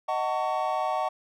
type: chord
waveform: triangle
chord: D# half-diminished seventh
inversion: none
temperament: just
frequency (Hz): 622.3 / 746.7 / 896 / 1120.1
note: D#5 / F#5 / A5 / C#6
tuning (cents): 0 / +16 / +31 / +18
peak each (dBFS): -29 / -27 / -30 / -30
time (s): 0.08-1.09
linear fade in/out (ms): 10
effects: none